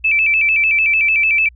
sine tone with vibrato, 2469 Hz, D#7, 14 cents flat, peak -11 dBFS, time 0.04-1.49 s, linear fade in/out 10 ms, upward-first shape square, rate 6.7 Hz, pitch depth 100 cents each way, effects added 60 Hz sine -41 dBFS peak until 1.55 s

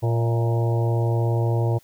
harmonic tone with a mistuned harmonic, 116.54 Hz, A#2, in tune, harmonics 1 / 3 / 4 / 5 / 6 / 7 / 8, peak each -19 / -29 / -31 / -33 / -35 / -36 / -37 dBFS, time 0.02-1.79 s, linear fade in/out 20 ms, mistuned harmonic 6, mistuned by -49 cents, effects white hiss -57 dBFS RMS until 1.83 s

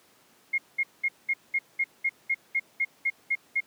sine tone bursts, 2144 Hz, C7, 42 cents sharp, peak -22 dBFS, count 13, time 0.53-3.606 s, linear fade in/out 10 ms, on 52 ms, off 200 ms, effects pink hiss -60 dBFS RMS until 3.66 s + high-pass 200 Hz 12 dB/octave

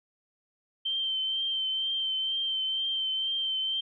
sine tone with vibrato, 3120 Hz, G7, 9 cents flat, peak -27 dBFS, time 0.85-3.81 s, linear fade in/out 10 ms, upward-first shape triangle, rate 2.1 Hz, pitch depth 29 cents each way, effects none

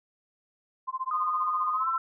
sine tone with tremolo, 1042 Hz, C6, 7 cents flat, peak -26 dBFS, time 0.87-1.98 s, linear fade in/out 20 ms, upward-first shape sine, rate 15 Hz, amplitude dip 100%
sine tone with pitch glide, 1231 to 1334.7 Hz, D#6 to E6, -19 to +21 cents, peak -26 dBFS, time 1.11-1.98 s, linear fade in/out 2 ms, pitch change +140 cents, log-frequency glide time 1.73-1.87 s
effects none

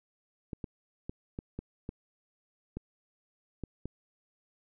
clicks, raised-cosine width 3 ms, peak -24 dBFS, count 9, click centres 0.532 / 0.642 / 1.095 / 1.389 / 1.59 / 1.891 / 2.77 / 3.637 / 3.856 s, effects none

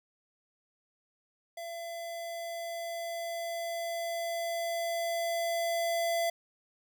square tone with level ramp, 675 Hz, E5, 41 cents sharp, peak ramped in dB -39 to -28 dBFS, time 1.57-6.3 s, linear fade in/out 5 ms, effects none

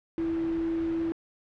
sine tone in noise, 329.6 Hz, E4, in tune, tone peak -26 dBFS, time 0.18-1.12 s, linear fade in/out 0 ms, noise pink, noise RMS -42 dBFS, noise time 0.18-1.12 s, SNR +13 dB, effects low-pass 2000 Hz 12 dB/octave

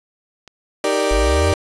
click, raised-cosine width 0.2 ms, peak -23 dBFS, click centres 0.477 s
35% pulse chord, Eb major seventh, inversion none, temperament equal, 311.1 / 392 / 466.2 / 587.3 Hz, Eb4 / G4 / Bb4 / D5, 0 / 0 / 0 / 0 cents, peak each -23 / -20 / -21 / -18 dBFS, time 0.84-1.54 s, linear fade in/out 2 ms
sine linear sweep, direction up, 43.47 to 92.2 Hz, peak -16 dBFS, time 1.11-1.53 s, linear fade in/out 0 ms
effects resampled to 24000 Hz + 7-bit

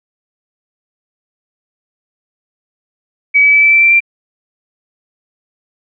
sine tone with pitch steps, 2275 / 2290 / 2304 / 2319 / 2334 / 2348 / 2363 Hz, C#7 / D7 / D7 / D7 / D7 / D7 / D7, +44 / -44 / -34 / -22 / -11 / -1 / +10 cents, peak -5 dBFS, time 3.34-4.005 s, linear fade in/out 20 ms, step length 95 ms, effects none

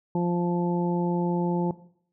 harmonic tone, 174.61 Hz, F3, in tune, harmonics 1 / 2 / 3 / 4 / 5, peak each -24 / -28 / -35 / -41 / -32 dBFS, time 0.15-1.71 s, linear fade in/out 2 ms, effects noise-tail reverb RT60 0.6 s tail -17 dB re dry

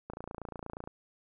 click train, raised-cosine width 1 ms, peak -26 dBFS, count 23, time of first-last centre 0.1-0.875 s, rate 28.4 Hz, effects none

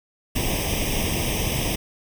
pink noise with comb filter, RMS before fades -24 dBFS, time 0.35-1.76 s, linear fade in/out 10 ms, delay 0.35 ms, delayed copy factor +0.95, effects none

